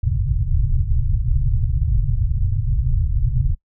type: low-pass noise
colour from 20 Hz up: pink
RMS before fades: -18 dBFS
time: 0.03-3.55 s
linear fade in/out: 10 ms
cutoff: 140 Hz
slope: 96 dB/octave
effects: noise-tail reverb RT60 0.1 s tail -23 dB re dry